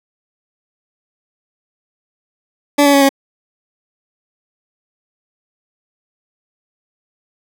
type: tone with pitch steps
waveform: 20% pulse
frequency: 288.3 / 283.5 / 278.8 / 274.2 Hz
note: D4 / C#4 / C#4 / C#4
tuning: -32 / +39 / +10 / -19 cents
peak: -3 dBFS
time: 2.78-3.092 s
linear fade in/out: 10 ms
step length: 78 ms
effects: none